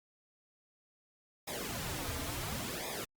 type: noise with flanger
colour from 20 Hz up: pink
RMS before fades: -39 dBFS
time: 1.47-3.05 s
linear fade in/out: 10 ms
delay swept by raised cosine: 0.67 to 5.47 ms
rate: 0.71 Hz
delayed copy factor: -0.85
effects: Opus 48 kbps